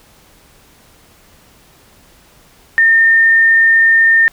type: tone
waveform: sine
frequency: 1816 Hz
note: A#6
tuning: 46 cents flat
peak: -6 dBFS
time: 2.78-4.28 s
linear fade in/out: 0 ms
effects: pink hiss -47 dBFS RMS until 4.32 s